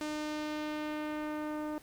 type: tone with low-pass filter sweep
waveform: sawtooth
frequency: 303.3 Hz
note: D#4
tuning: 44 cents flat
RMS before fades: -37 dBFS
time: 0.01-1.78 s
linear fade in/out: 0 ms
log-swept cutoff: 8200 to 1100 Hz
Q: 0.91
effects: pink hiss -58 dBFS RMS until 1.82 s